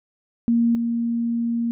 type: tone pair in turn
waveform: sine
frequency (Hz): 233.6 / 233.6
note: A#3 / A#3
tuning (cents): +4 / +4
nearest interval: unison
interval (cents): 0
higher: neither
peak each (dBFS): -15 / -20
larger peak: first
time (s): 0.48-0.75 / 0.75-1.71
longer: second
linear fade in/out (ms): 0
effects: none